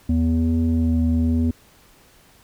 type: tone pair together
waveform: sine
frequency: 81.62 / 243.8 Hz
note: E2 / B3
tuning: -17 / -22 cents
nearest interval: octave + perfect fifth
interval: 1895 cents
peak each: -17 dBFS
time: 0.09-1.51 s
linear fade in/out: 5 ms
effects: tanh soft clip ceiling -13 dBFS + pink hiss -53 dBFS RMS until 2.43 s